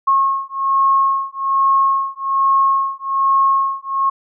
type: beating tone pair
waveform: sine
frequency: 1086 / 1087.2 Hz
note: C#6 / C#6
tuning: -36 / -34 cents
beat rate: 1.2 Hz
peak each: -16 dBFS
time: 0.07-4.1 s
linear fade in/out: 10 ms
effects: none